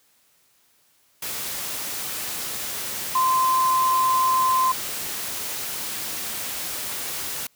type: tone in noise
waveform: sine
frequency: 1037 Hz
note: C6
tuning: 16 cents flat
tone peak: -17 dBFS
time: 3.15-4.72 s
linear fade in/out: 5 ms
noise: white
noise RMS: -30 dBFS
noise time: 1.22-7.47 s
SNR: +10 dB
effects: white hiss -62 dBFS RMS until 7.55 s + high-pass 60 Hz 12 dB/octave